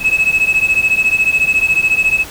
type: beating tone pair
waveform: sine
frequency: 2573 / 2587 Hz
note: E7 / E7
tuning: -43 / -33 cents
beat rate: 14 Hz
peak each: -12 dBFS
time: 0-2.25 s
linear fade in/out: 50 ms
effects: tanh soft clip ceiling -6 dBFS + pink hiss -31 dBFS RMS until 2.3 s